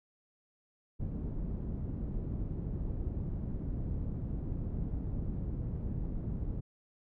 pink low-pass noise, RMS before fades -36 dBFS, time 0.99-6.61 s, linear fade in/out 20 ms, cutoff 220 Hz, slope 12 dB/octave, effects none

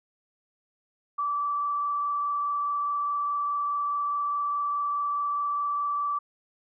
sine tone with frequency modulation, 1160 Hz, D6, 22 cents flat, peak -25 dBFS, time 1.18-6.19 s, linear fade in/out 10 ms, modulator 24.8 Hz, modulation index 0.49, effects none

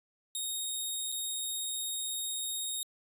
10% pulse tone with dropouts, 3729 Hz, A#7, in tune, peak -25 dBFS, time 0.35-2.83 s, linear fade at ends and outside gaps 1 ms, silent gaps 1.119-1.123 s, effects resampled to 32000 Hz

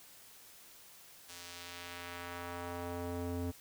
square tone with band-pass filter sweep, 87.31 Hz, F2, in tune, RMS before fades -42 dBFS, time 1.28-3.52 s, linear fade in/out 20 ms, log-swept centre 6900 to 270 Hz, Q 0.8, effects white hiss -57 dBFS RMS until 3.6 s

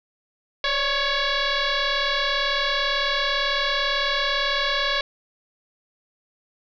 sine tone with frequency modulation, 1137 Hz, C#6, 44 cents sharp, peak -20 dBFS, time 0.64-5.01 s, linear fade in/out 2 ms, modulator 559 Hz, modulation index 5.8, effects none

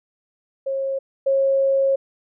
sine tone pair in turn, 541 / 543.1 Hz, C#5 / C#5, -42 / -36 cents, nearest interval unison, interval 6 cents, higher second, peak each -21 / -15 dBFS, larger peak second, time 0.66-0.99 / 1.26-1.96 s, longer second, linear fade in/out 10 ms, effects none

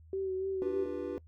sine tone with vibrato, 380.7 Hz, F#4, 49 cents sharp, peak -31 dBFS, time 0.13-0.86 s, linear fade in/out 2 ms, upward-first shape sine, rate 3.5 Hz, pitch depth 30 cents each way
triangle chord, G dominant seventh, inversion second, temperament just, 294 / 352.8 / 392 / 490 Hz, D4 / F4 / G4 / B4, +2 / +18 / 0 / -14 cents, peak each -38 dBFS, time 0.62-1.18 s, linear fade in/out 0 ms
effects noise-tail reverb RT60 0.1 s tail -23 dB re dry + added 80 Hz sine -53 dBFS peak until 1.27 s

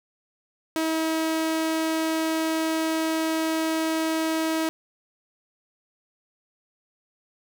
sawtooth tone, 320.7 Hz, E4, 48 cents flat, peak -19 dBFS, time 0.76-4.69 s, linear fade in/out 0 ms, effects none

